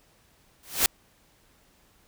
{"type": "noise with exponential growth", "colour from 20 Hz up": "white", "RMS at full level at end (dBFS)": -17, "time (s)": [0.63, 0.86], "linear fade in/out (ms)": 2, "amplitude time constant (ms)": 50, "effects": ["pink hiss -62 dBFS RMS until 2.07 s"]}